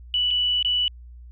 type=tone with dropouts; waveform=sine; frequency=2960 Hz; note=F#7; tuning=in tune; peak=-19 dBFS; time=0.14-0.88 s; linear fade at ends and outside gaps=1 ms; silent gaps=0.306-0.31 / 0.627-0.648 s; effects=added 60 Hz sine -40 dBFS peak until 1.31 s